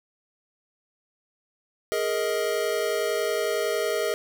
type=chord; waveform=square; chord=Ab suspended second; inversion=none; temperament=equal with one note detuned; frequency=415.3 / 466.2 / 629.5 Hz; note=Ab4 / Bb4 / Eb5; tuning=0 / 0 / +20 cents; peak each=-29 dBFS; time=1.92-4.14 s; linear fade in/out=0 ms; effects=none